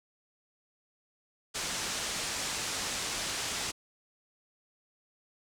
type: low-pass noise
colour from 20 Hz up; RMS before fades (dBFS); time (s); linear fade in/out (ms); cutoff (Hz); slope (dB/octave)
white; -35; 1.54-3.72; 20; 8100; 24
effects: none